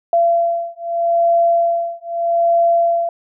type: beating tone pair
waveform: sine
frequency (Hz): 680 / 680.8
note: F5 / F5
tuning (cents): -46 / -44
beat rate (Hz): 0.8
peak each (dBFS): -16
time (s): 0.13-3.09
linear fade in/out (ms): 2
effects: none